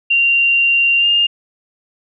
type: tone with pitch glide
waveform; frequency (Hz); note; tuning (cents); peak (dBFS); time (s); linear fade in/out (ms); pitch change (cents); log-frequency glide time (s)
sine; 2769 to 2816; F7 to F7; -15 to +14; -10; 0.1-1.27; 10; +29; 0.98-1.07
effects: none